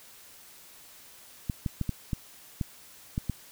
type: clicks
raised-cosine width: 5 ms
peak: -16 dBFS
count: 8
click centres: 1.498 / 1.662 / 1.813 / 1.893 / 2.132 / 2.612 / 3.179 / 3.297 s
effects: white hiss -52 dBFS RMS until 3.51 s